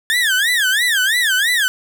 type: tone with vibrato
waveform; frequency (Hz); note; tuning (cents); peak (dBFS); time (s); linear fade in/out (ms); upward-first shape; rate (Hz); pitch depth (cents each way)
30% pulse; 1724; A6; -36; -11; 0.1-1.68; 0; sine; 3; 250
effects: none